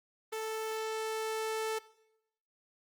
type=tone with level ramp; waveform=sawtooth; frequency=440 Hz; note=A4; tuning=in tune; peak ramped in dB=-31 to -28 dBFS; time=0.32-1.79 s; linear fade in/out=10 ms; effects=noise-tail reverb RT60 0.8 s tail -19 dB re dry + Opus 24 kbps